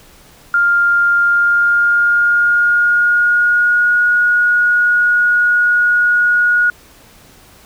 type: tone with pitch glide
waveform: sine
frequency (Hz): 1401 to 1447.1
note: F6 to F#6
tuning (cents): +5 to -39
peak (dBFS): -9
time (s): 0.54-6.7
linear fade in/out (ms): 2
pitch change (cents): +56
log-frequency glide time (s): 1.21-4.02
effects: pink hiss -44 dBFS RMS until 7.65 s